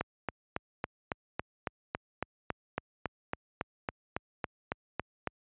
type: click train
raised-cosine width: 0.5 ms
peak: -16 dBFS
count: 20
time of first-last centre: 0.01-5.273 s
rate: 3.61 Hz
effects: high-pass 60 Hz 12 dB/octave + resampled to 8000 Hz